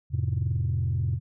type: chord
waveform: sine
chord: F major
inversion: none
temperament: equal with one note detuned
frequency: 87.31 / 108.74 / 130.81 Hz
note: F2 / A2 / C3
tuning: 0 / -20 / 0 cents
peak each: -27 dBFS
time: 0.1-1.2 s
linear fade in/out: 50 ms
effects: tanh soft clip ceiling -18 dBFS